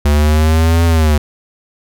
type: linear two-way sweep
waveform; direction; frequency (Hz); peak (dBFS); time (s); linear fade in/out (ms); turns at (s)
square; up then down; 72.5 to 84.4 to 73.4; -9; 0.05-1.18; 5; 0.85
effects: none